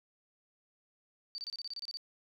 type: tone bursts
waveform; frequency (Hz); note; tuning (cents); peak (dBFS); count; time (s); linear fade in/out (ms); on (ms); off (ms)
sine; 4606; D8; -34; -38; 11; 1.35-1.971; 0; 31; 28
effects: none